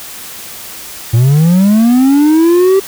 triangle linear sweep, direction up, 110.7 to 392 Hz, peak -3 dBFS, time 1.13-2.8 s, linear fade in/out 10 ms, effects white hiss -28 dBFS RMS until 2.87 s

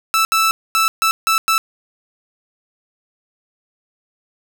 sawtooth tone bursts at uneven times, 1318.5 Hz, E6, in tune, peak -9 dBFS, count 6, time 0.14-0.25 / 0.32-0.51 / 0.75-0.88 / 1.02-1.11 / 1.27-1.38 / 1.48-1.58 s, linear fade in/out 0 ms, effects none

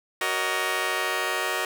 10% pulse chord, D# minor seventh, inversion first, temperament just, 373.4 / 466.7 / 560 / 622.3 Hz, F#4 / A#4 / C#5 / D#5, +16 / +2 / +18 / 0 cents, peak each -22 / -23 / -26 / -22 dBFS, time 0.21-1.65 s, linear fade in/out 2 ms, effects none

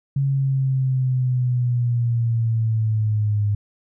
sine linear sweep, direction down, 138.59 to 102.5 Hz, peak -17 dBFS, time 0.16-3.55 s, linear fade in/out 5 ms, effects none

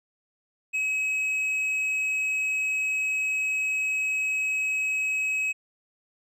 sine tone with tanh clipping, 2555 Hz, D#7, 45 cents sharp, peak -25 dBFS, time 0.73-5.53 s, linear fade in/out 20 ms, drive 5 dB, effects none

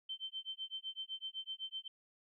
sine tone with tremolo, 3100 Hz, G7, 20 cents flat, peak -38 dBFS, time 0.09-1.88 s, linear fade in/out 5 ms, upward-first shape sine, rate 7.9 Hz, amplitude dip 100%, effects none

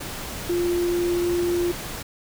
sine tone in noise, 349.2 Hz, F4, in tune, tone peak -20 dBFS, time 0.49-1.72 s, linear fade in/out 10 ms, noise pink, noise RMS -33 dBFS, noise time 0-2.03 s, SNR +10 dB, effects none

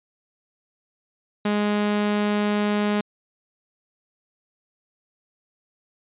sawtooth tone, 207.7 Hz, G#3, in tune, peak -16 dBFS, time 1.45-3.01 s, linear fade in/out 5 ms, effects resampled to 8000 Hz

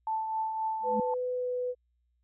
sine tone with tremolo, 881 Hz, A5, 2 cents sharp, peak -27 dBFS, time 0.07-1.14 s, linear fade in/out 2 ms, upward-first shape triangle, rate 3.8 Hz, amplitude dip 45%
sine tone with exponential growth, 214.3 Hz, A3, 45 cents flat, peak -26 dBFS, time 0.8-1 s, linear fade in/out 2 ms, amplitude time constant 43 ms
sine tone with pitch glide, 500 to 497.1 Hz, B4 to B4, +21 to +11 cents, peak -29 dBFS, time 0.83-1.75 s, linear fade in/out 50 ms, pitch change -10 cents, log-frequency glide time 1.34-1.49 s
effects added 60 Hz sine -70 dBFS peak until 2.23 s

